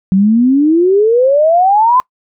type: exponential sweep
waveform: sine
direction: up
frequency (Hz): 184.8 to 1037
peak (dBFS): -6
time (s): 0.12-2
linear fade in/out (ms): 0
effects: noise-tail reverb RT60 0.1 s tail -24 dB re dry